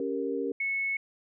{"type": "chord", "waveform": "sine", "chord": "G diminished", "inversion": "second", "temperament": "equal", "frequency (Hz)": [277.2, 392, 466.2], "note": ["Db4", "G4", "Bb4"], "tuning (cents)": [0, 0, 0], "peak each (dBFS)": [-33, -33, -32], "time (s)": [0, 0.52], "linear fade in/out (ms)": 2}
{"type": "tone", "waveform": "sine", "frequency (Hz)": 2200, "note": "C#7", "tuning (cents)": -14, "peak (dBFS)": -27, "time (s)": [0.6, 0.97], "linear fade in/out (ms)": 5}
{"effects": []}